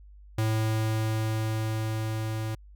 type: tone with level ramp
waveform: square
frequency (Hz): 110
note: A2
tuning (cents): 0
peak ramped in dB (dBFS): -24 to -30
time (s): 0.38-2.55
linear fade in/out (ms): 5
effects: added 50 Hz sine -47 dBFS peak until 2.75 s